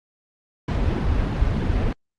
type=noise with flanger; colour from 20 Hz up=brown; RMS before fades=-21 dBFS; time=0.68-1.93 s; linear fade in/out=5 ms; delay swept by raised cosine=1.5 to 6.4 ms; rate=3.2 Hz; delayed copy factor=-0.55; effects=low-pass 4000 Hz 12 dB/octave + Opus 48 kbps